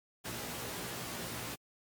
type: noise with comb filter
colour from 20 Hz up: pink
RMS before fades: -40 dBFS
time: 0.24-1.56 s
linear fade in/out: 20 ms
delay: 17 ms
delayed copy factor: +0.95
effects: high-pass 100 Hz 12 dB/octave + MP3 96 kbps